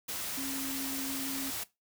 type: tone in noise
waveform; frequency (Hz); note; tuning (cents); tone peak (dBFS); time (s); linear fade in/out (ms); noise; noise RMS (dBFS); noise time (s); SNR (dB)
sine; 270; C#4; -45; -37; 0.37-1.51; 10; white; -37; 0.08-1.64; -3
effects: noise-tail reverb RT60 0.2 s tail -18 dB re dry